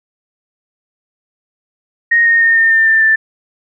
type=tone with pitch steps; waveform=sine; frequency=1864.7 / 1848.6 / 1832.7 / 1816.9 / 1801.2 / 1785.6 / 1770.2 Hz; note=A#6 / A#6 / A#6 / A#6 / A6 / A6 / A6; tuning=0 / -15 / -30 / -45 / +40 / +25 / +10 cents; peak=-7 dBFS; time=2.11-3.16 s; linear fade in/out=10 ms; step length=150 ms; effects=none